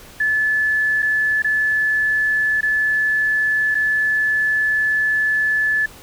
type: tone with dropouts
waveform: sine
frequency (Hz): 1730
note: A6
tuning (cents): -30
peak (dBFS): -15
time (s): 0.2-5.86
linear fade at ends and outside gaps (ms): 5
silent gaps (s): 1.022-1.026 / 1.422-1.444 / 2.609-2.629 / 3.746-3.751
effects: pink hiss -42 dBFS RMS until 6.02 s